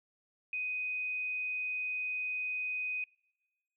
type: tone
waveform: sine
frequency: 2500 Hz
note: D#7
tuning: 8 cents sharp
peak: -33 dBFS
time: 0.53-3.04 s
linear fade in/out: 2 ms
effects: noise-tail reverb RT60 1.0 s tail -24 dB re dry